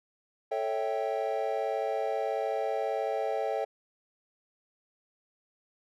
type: chord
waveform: triangle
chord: A dominant seventh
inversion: none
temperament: equal with one note detuned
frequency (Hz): 440 / 554.4 / 652.8 / 784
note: A4 / C#5 / E5 / G5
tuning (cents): 0 / 0 / -17 / 0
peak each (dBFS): -32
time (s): 0.51-3.65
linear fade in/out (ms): 10
effects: none